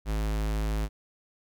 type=tone; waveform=square; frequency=53.1 Hz; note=G#1; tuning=39 cents sharp; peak=-27 dBFS; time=0.05-0.89 s; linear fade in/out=50 ms; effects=none